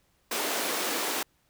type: high-pass noise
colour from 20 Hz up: pink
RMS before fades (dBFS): -30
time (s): 0.31-1.23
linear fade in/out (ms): 5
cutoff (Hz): 290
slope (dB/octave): 24
effects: pink hiss -69 dBFS RMS until 1.49 s